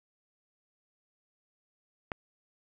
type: click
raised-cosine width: 0.5 ms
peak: -18 dBFS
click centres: 2.118 s
effects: none